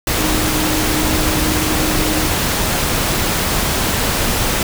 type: tone in noise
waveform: sine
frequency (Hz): 309.1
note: D#4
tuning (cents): -11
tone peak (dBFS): -21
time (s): 0.18-2.28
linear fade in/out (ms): 2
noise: pink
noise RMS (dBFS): -17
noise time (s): 0.07-4.63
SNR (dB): -7
effects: none